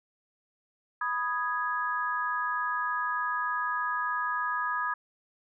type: chord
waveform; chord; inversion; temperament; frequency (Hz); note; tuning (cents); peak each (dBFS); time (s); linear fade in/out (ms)
sine; G# minor; first; equal; 987.8 / 1244.5 / 1661.2; B5 / D#6 / G#6; 0 / 0 / 0; -33 / -31 / -32; 1.01-4.94; 5
effects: none